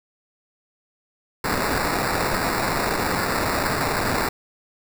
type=noise with sample-and-hold; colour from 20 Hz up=blue; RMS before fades=-23 dBFS; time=1.44-4.29 s; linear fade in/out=5 ms; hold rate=3150 Hz; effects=none